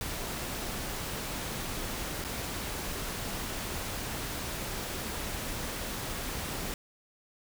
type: noise with dropouts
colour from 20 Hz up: pink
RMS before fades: -36 dBFS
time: 0.01-6.74 s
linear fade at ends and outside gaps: 1 ms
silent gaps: 2.241-2.247 s
effects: none